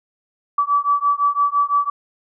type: beating tone pair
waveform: sine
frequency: 1148 / 1153.9 Hz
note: D6 / D6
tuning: -40 / -31 cents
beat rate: 5.9 Hz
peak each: -18 dBFS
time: 0.58-1.9 s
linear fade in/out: 5 ms
effects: none